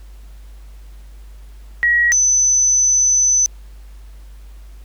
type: tone pair in turn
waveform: sine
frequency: 1908 / 6041 Hz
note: A#6 / F#8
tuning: +40 / +35 cents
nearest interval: octave + minor sixth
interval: 1995 cents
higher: second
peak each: -11 dBFS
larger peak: neither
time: 1.83-2.12 / 2.12-3.46 s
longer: second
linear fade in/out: 0 ms
effects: added 50 Hz sine -35 dBFS peak until 4.84 s + pink hiss -53 dBFS RMS until 4.84 s